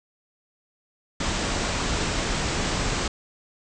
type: low-pass noise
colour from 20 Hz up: pink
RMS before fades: -26 dBFS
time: 1.2-3.08 s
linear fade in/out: 5 ms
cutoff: 8200 Hz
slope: 96 dB/octave
effects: none